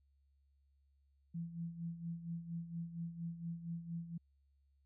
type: tone with tremolo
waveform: sine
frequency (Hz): 168.2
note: E3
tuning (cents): +35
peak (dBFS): -38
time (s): 1.34-4.18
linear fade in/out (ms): 10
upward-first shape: sine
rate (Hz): 4.3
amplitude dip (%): 70
effects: added 69 Hz sine -70 dBFS peak until 4.85 s